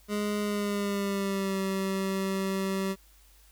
25% pulse tone with pitch glide, 207.7 to 192.67 Hz, G#3 to G3, 0 to -30 cents, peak -24 dBFS, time 0.08-2.96 s, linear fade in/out 50 ms, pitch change -130 cents, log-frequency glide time 0.41-1.59 s, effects added 50 Hz sine -57 dBFS peak until 3.51 s + white hiss -61 dBFS RMS until 3.51 s

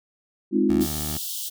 sine chord, F minor seventh, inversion first, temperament equal, 207.7 / 261.6 / 311.1 / 349.2 Hz, Ab3 / C4 / Eb4 / F4, 0 / 0 / 0 / 0 cents, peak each -23 dBFS, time 0.51-0.87 s, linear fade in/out 50 ms
15% pulse tone, 75.8 Hz, D#2, 45 cents flat, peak -23 dBFS, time 0.69-1.18 s, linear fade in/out 10 ms
white high-pass noise, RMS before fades -31 dBFS, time 0.8-1.5 s, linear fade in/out 20 ms, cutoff 2900 Hz, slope 96 dB/octave
effects none

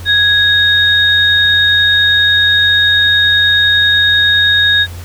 sine tone pair together, 1661.2 / 3729 Hz, G#6 / A#7, 0 / 0 cents, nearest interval octave + major second, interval 1400 cents, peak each -10 dBFS, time 0.05-4.87 s, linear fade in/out 50 ms, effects added 87 Hz sine -25 dBFS peak until 5.04 s + pink hiss -35 dBFS RMS until 5.04 s

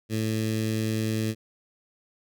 15% pulse tone with notch filter, 110 Hz, A2, in tune, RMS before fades -27 dBFS, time 0.09-1.35 s, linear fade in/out 50 ms, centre 990 Hz, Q 0.57, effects none

